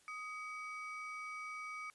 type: ring-modulated tone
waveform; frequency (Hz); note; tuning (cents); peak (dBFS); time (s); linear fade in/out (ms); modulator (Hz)
triangle; 1760; A6; 0; -38; 0.08-1.9; 0; 511
effects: white hiss -68 dBFS RMS until 1.94 s + resampled to 24000 Hz